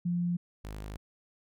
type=tone pair in turn; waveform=sine / sawtooth; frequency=174.61 / 51.91 Hz; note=F3 / G#1; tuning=0 / 0 cents; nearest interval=octave + major sixth; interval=2100 cents; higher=first; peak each=-27 / -35 dBFS; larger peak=first; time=0.05-0.37 / 0.64-0.97 s; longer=second; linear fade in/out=10 ms; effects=none